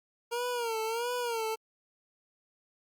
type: tone with vibrato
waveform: 25% pulse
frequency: 466.2 Hz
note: A#4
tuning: in tune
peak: -27 dBFS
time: 0.31-1.56 s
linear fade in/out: 20 ms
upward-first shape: sine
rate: 1.5 Hz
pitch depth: 99 cents each way
effects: Opus 48 kbps